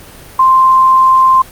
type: tone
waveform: sine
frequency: 1046.5 Hz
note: C6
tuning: in tune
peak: -4 dBFS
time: 0.39-1.42 s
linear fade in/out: 5 ms
effects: pink hiss -35 dBFS RMS until 1.51 s + Opus 32 kbps